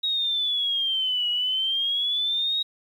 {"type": "exponential two-way sweep", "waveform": "sine", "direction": "down then up", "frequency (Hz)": [3800, 2904, 3800], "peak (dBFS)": -22, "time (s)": [0.03, 2.63], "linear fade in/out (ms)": 10, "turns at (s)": 1.29, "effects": ["9-bit"]}